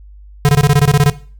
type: tone bursts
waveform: square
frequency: 145 Hz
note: D3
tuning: 22 cents flat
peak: -7 dBFS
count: 11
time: 0.45-1.098 s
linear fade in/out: 0 ms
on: 38 ms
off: 23 ms
effects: noise-tail reverb RT60 0.4 s tail -17 dB re dry + added 50 Hz sine -35 dBFS peak until 1.39 s